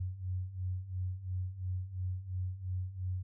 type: beating tone pair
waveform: sine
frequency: 90.3 / 93.2 Hz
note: F#2 / F#2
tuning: -42 / +13 cents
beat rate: 2.9 Hz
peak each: -40 / -36 dBFS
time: 0-3.23 s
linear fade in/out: 10 ms
effects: none